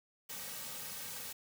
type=noise with comb filter; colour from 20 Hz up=white; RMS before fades=-44 dBFS; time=0.29-1.33 s; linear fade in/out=10 ms; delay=2.9 ms; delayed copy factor=-1; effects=none